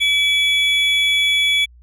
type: tone pair together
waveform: triangle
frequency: 2300 / 3401 Hz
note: D7 / G#7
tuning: -37 / +40 cents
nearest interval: perfect fifth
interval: 677 cents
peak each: -15 dBFS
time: 0-1.66 s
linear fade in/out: 20 ms
effects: added 60 Hz sine -43 dBFS peak until 1.82 s